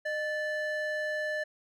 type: ring-modulated tone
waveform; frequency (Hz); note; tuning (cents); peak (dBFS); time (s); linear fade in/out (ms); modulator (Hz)
triangle; 1181; D6; +9; -25; 0.05-1.44; 10; 570
effects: none